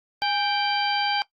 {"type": "harmonic tone with a mistuned harmonic", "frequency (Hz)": 783, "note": "G5", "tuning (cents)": -2, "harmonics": [1, 2, 3, 4, 5, 6], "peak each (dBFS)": [-24, -30, -32, -29, -40, -30], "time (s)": [0.22, 1.22], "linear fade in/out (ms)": 0, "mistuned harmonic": 1, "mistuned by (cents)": 83, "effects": ["noise-tail reverb RT60 0.1 s tail -18 dB re dry", "Opus 48 kbps"]}